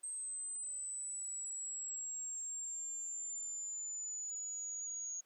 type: exponential sweep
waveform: sine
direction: down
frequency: 8300 to 6645 Hz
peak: -40 dBFS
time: 0.03-5.21 s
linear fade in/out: 10 ms
effects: pink hiss -74 dBFS RMS until 5.25 s + high-pass 400 Hz 12 dB/octave